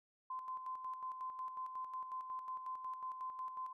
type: tone with tremolo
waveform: sine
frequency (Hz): 1032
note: C6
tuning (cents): -24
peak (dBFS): -40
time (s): 0.3-3.73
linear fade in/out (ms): 5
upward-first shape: square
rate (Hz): 5.5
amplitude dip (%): 50
effects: none